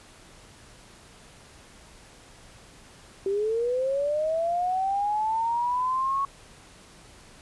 sine linear sweep, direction up, 383.7 to 1112 Hz, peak -23 dBFS, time 3.26-6.25 s, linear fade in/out 2 ms, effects pink hiss -51 dBFS RMS until 7.41 s + resampled to 24000 Hz

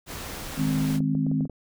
pink noise, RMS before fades -36 dBFS, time 0.06-1 s, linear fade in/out 50 ms
sine chord, Ab major, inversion second, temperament equal, 155.56 / 207.7 / 261.6 Hz, Eb3 / Ab3 / C4, 0 / 0 / 0 cents, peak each -25 / -29 / -25 dBFS, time 0.56-1.48 s, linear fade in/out 50 ms
clicks, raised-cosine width 2 ms, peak -24 dBFS, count 8, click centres 0.905 / 1.005 / 1.151 / 1.266 / 1.315 / 1.408 / 1.454 / 1.497 s
effects none

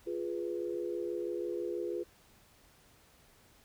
sine chord, F diminished, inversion none, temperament equal, 349.2 / 415.3 / 493.9 Hz, F4 / Ab4 / Cb5, 0 / 0 / 0 cents, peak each -36 / -39 / -40 dBFS, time 0.06-2.04 s, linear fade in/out 20 ms, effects pink hiss -63 dBFS RMS until 3.64 s

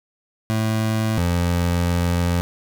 25% pulse tone pair in turn, 110 / 87.02 Hz, A2 / F2, 0 / -6 cents, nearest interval major third, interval 406 cents, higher first, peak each -15 / -14 dBFS, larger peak second, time 0.5-1.18 / 1.18-2.41 s, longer second, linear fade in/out 0 ms, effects none

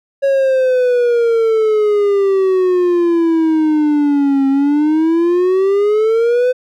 triangle exponential two-way sweep, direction down then up, 554.4 to 270 to 509 Hz, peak -8 dBFS, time 0.22-6.53 s, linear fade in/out 20 ms, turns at 4.48 s, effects none

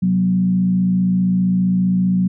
sine tone with frequency modulation, 185 Hz, F#3, in tune, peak -13 dBFS, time 0.02-2.28 s, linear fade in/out 10 ms, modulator 55.2 Hz, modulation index 0.48, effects none

